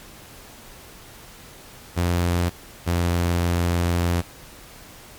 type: tone pair in turn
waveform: sawtooth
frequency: 87.31 / 86.66 Hz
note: F2 / F2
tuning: 0 / -13 cents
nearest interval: unison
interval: 13 cents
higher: first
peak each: -15 dBFS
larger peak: neither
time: 1.96-2.5 / 2.86-4.22 s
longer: second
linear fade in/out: 20 ms
effects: pink hiss -44 dBFS RMS until 5.18 s + MP3 96 kbps